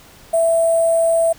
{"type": "tone with sample-and-hold", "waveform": "sine", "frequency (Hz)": 663, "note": "E5", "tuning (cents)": 10, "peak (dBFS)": -12, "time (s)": [0.33, 1.33], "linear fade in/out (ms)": 10, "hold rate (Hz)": 8820, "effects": ["pink hiss -45 dBFS RMS until 1.38 s"]}